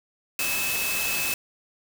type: tone in noise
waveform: sine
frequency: 2600 Hz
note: E7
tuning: 24 cents flat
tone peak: -28 dBFS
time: 0.39-1.34 s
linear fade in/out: 2 ms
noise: white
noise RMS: -28 dBFS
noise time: 0.39-1.34 s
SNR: -3 dB
effects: none